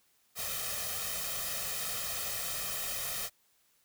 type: noise with comb filter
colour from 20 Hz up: white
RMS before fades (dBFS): -36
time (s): 0.35-3.3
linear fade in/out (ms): 50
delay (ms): 1.6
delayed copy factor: +0.85
effects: white hiss -70 dBFS RMS until 3.84 s